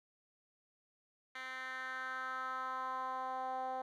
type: tone with band-pass filter sweep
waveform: 10% pulse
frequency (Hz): 259.2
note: C4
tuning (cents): -16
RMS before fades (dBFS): -41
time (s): 1.35-3.82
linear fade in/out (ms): 5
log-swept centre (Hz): 2200 to 700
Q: 3.3
effects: none